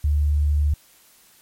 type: tone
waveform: sine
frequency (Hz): 73.7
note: D2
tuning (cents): +7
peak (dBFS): -16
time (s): 0.04-0.74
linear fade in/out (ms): 5
effects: white hiss -54 dBFS RMS until 1.41 s + MP3 64 kbps